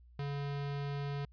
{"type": "tone", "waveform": "square", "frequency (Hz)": 142.1, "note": "C#3", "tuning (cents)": 43, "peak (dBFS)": -36, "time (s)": [0.19, 1.25], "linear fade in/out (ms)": 2, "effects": ["added 60 Hz sine -56 dBFS peak until 1.32 s", "resampled to 11025 Hz"]}